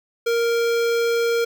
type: tone with notch filter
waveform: square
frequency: 466.2 Hz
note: A#4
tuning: in tune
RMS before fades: -20 dBFS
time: 0.26-1.45 s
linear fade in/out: 10 ms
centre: 10000 Hz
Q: 1.2
effects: none